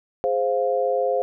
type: chord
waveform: sine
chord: F minor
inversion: first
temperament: equal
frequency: 415.3 / 523.3 / 698.5 Hz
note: Ab4 / C5 / F5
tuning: 0 / 0 / 0 cents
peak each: -26 / -21 / -25 dBFS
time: 0.24-1.22 s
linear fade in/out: 0 ms
effects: none